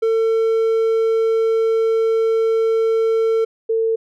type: tone pair in turn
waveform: triangle / sine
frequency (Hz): 450 / 450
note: A4 / A4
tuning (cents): +39 / +39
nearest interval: unison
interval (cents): 0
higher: neither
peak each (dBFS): -12 / -15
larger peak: first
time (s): 0.02-3.45 / 3.69-3.96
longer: first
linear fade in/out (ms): 10
effects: none